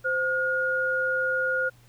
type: tone pair together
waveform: sine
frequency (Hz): 519 / 1431.9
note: C5 / F6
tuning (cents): -14 / +43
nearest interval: octave + tritone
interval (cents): 1757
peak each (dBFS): -28 / -24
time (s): 0.04-1.7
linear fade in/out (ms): 20
effects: added 120 Hz sine -55 dBFS peak until 1.88 s + pink hiss -60 dBFS RMS until 1.88 s